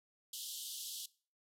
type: band-pass noise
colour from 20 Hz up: pink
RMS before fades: -45 dBFS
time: 0.33-1.06 s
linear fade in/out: 5 ms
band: 3000 to 15000 Hz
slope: 96 dB/octave
effects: noise-tail reverb RT60 0.4 s tail -21 dB re dry